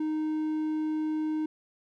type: tone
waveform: triangle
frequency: 310 Hz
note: D#4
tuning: 6 cents flat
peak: -25 dBFS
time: 0-1.46 s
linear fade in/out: 5 ms
effects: none